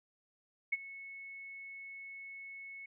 sine tone with ADSR envelope, 2200 Hz, C#7, 14 cents flat, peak -27 dBFS, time 0.72-2.86 s, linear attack 10 ms, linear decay 31 ms, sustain -18 dB, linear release 7 ms, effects none

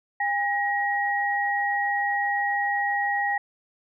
sine tone pair together, 810.6 / 1897 Hz, G#5 / A#6, -42 / +30 cents, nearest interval octave + minor third, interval 1472 cents, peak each -25 dBFS, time 0.2-3.38 s, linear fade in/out 5 ms, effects none

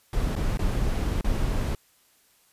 brown noise with dropouts, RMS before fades -25 dBFS, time 0.13-1.75 s, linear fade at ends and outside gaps 2 ms, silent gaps 0.354-0.363 / 0.573-0.591 / 1.211-1.244 s, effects white hiss -62 dBFS RMS until 2.52 s + resampled to 32000 Hz

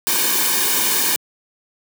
white noise with comb filter, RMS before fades -18 dBFS, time 0.07-1.16 s, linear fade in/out 0 ms, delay 1.5 ms, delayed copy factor -0.85, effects high-pass 200 Hz 12 dB/octave

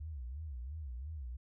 sine tone with vibrato, 69.3 Hz, C#2, in tune, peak -40 dBFS, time 0-1.37 s, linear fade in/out 10 ms, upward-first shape sine, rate 2.9 Hz, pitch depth 260 cents each way, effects none

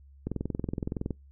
click train, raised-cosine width 3 ms, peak -18 dBFS, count 19, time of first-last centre 0.27-1.107 s, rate 21.5 Hz, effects noise-tail reverb RT60 0.2 s tail -26 dB re dry + added 69 Hz sine -51 dBFS peak until 1.31 s

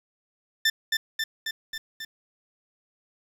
20% pulse tone with echo, 1779 Hz, A6, 19 cents sharp, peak -14 dBFS, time 0.65-0.7 s, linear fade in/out 5 ms, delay 270 ms, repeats 5, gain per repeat -3 dB, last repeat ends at 2.05 s, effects low-pass 11000 Hz 12 dB/octave + 8-bit

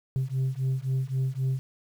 sine beating tone pair, 130 / 133.8 Hz, C3 / C3, -11 / +39 cents, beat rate 3.8 Hz, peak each -26 / -26 dBFS, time 0.16-1.59 s, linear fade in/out 0 ms, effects tanh soft clip ceiling -22 dBFS + 9-bit

